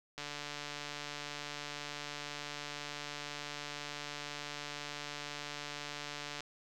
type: click train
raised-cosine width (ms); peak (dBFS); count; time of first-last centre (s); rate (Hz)
0.2; -24; 910; 0.18-6.406; 146
effects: none